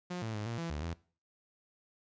sawtooth tone with pitch steps, 178.7 / 111.8 / 105.3 / 116.4 / 167.3 / 74.6 / 83.6 Hz, F3 / A2 / G#2 / A#2 / E3 / D2 / E2, +40 / +28 / +24 / -2 / +26 / +28 / +25 cents, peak -32 dBFS, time 0.1-0.94 s, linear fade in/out 10 ms, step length 120 ms, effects noise-tail reverb RT60 0.4 s tail -20 dB re dry + resampled to 16000 Hz

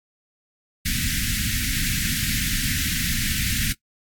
pink band-stop noise, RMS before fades -24 dBFS, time 0.85-3.73 s, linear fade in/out 10 ms, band 260 to 1600 Hz, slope 48 dB/octave, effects noise-tail reverb RT60 0.1 s tail -18 dB re dry + AAC 64 kbps

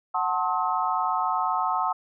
sine chord, F# diminished seventh, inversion none, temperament just, 740 / 888 / 1065.6 / 1278.7 Hz, F#5 / A5 / C6 / Eb6, 0 / +16 / +31 / +47 cents, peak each -28 dBFS, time 0.14-1.93 s, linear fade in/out 10 ms, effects none

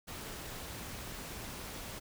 pink noise, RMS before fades -44 dBFS, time 0.07-2 s, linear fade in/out 20 ms, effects none

